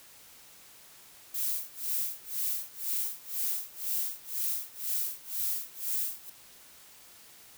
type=noise with tremolo; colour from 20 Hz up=violet; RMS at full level=-30 dBFS; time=1.34-6.3 s; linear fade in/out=5 ms; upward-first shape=sine; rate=2 Hz; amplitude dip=95%; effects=white hiss -54 dBFS RMS until 7.57 s